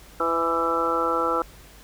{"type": "harmonic tone with a mistuned harmonic", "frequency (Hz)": 166.6, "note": "E3", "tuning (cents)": 19, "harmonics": [2, 3, 4, 5, 6, 7, 8], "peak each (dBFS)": [-30, -26, -34, -32, -32, -31, -24], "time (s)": [0.2, 1.42], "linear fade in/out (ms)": 2, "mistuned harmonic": 4, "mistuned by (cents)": -22, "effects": ["added 50 Hz sine -49 dBFS peak until 1.83 s", "pink hiss -49 dBFS RMS until 1.83 s"]}